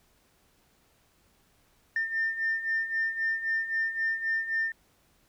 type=beating tone pair; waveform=sine; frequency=1800 / 1803.8 Hz; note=A6 / A6; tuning=+39 / +43 cents; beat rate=3.8 Hz; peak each=-32 / -27 dBFS; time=1.96-4.72 s; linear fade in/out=2 ms; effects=tanh soft clip ceiling -21 dBFS + pink hiss -66 dBFS RMS until 5.28 s